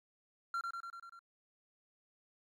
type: tone with echo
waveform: triangle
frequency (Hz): 1372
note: F6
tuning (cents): -31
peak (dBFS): -32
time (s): 0.54-0.61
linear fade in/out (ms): 2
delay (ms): 97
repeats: 6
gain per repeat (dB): -3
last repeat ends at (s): 1.192
effects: MP3 96 kbps